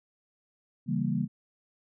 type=chord; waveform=sine; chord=C# diminished seventh; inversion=none; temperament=equal; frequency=138.59 / 164.81 / 196 / 233.1 Hz; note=C#3 / E3 / G3 / Bb3; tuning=0 / 0 / 0 / 0 cents; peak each=-32 / -32 / -31 / -31 dBFS; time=0.86-1.28 s; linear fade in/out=50 ms; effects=none